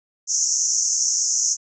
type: band-pass noise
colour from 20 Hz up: white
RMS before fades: -21 dBFS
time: 0.27-1.57 s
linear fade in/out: 50 ms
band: 5600 to 6900 Hz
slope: 96 dB/octave
effects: none